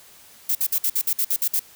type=noise bursts; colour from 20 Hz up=violet; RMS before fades=-21 dBFS; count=10; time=0.49-1.595 s; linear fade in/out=5 ms; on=61 ms; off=55 ms; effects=white hiss -49 dBFS RMS until 1.75 s